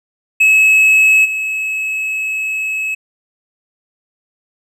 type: tone with level steps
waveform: triangle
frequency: 2579 Hz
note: E7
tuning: 39 cents flat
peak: -5 / -15 dBFS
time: 0.4-2.95 s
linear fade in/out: 10 ms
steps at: 1.24 s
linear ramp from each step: 20 ms
effects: none